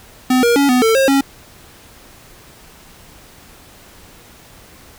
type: tone with pitch steps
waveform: square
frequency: 254.5 / 473.2 / 281.1 / 250.4 / 447.4 / 537 / 274.8 Hz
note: C4 / A#4 / C#4 / B3 / A4 / C5 / C#4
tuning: -48 / +26 / +24 / +24 / +29 / +45 / -15 cents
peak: -11 dBFS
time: 0.3-1.21 s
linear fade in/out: 5 ms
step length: 130 ms
effects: pink hiss -43 dBFS RMS until 4.98 s